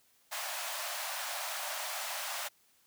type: high-pass noise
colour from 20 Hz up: pink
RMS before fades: -38 dBFS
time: 0.31-2.49 s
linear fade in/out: 20 ms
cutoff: 580 Hz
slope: 96 dB/octave
effects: white hiss -68 dBFS RMS until 2.86 s + high-pass 60 Hz 12 dB/octave

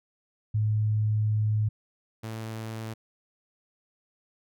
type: tone pair in turn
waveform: sine / sawtooth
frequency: 107.2 / 111.33 Hz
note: A2 / A2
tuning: -45 / +21 cents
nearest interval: minor second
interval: 66 cents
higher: second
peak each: -22 / -30 dBFS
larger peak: first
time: 0.54-1.69 / 2.23-2.94 s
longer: first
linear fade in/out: 10 ms
effects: none

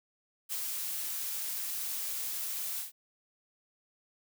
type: noise with ADSR envelope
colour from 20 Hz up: blue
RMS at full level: -34 dBFS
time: 0.49-2.92 s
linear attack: 35 ms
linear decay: 43 ms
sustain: -2 dB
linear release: 130 ms
effects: none

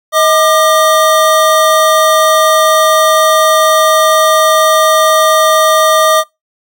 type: tone pair together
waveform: square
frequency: 632 / 1200.7 Hz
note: D#5 / D6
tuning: +27 / +38 cents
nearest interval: major seventh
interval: 1111 cents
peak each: -10 dBFS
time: 0.12-6.24 s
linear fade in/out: 50 ms
effects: noise-tail reverb RT60 0.2 s tail -23 dB re dry

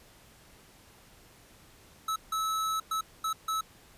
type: tone bursts at uneven times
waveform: square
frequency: 1300 Hz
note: E6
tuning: 24 cents flat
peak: -29 dBFS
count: 5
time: 2.08-2.16 / 2.32-2.8 / 2.91-3.01 / 3.24-3.33 / 3.48-3.61 s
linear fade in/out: 5 ms
effects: pink hiss -57 dBFS RMS until 3.97 s + resampled to 32000 Hz

